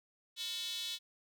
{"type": "tone with high-pass filter", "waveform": "square", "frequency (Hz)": 201.7, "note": "G3", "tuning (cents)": 50, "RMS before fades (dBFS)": -40, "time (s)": [0.36, 0.99], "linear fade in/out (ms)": 50, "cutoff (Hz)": 3600, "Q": 5.2, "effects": []}